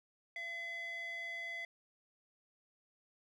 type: tone with band-pass filter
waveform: square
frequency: 677 Hz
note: E5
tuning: 46 cents sharp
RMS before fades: -43 dBFS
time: 0.36-1.65 s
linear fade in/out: 2 ms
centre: 2300 Hz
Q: 9.9
effects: none